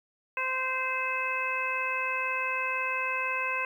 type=harmonic tone; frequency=518 Hz; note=C5; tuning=17 cents flat; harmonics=1 / 2 / 3 / 4 / 5; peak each=-39 / -33 / -35 / -36 / -31 dBFS; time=0.37-3.65 s; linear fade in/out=2 ms; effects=10-bit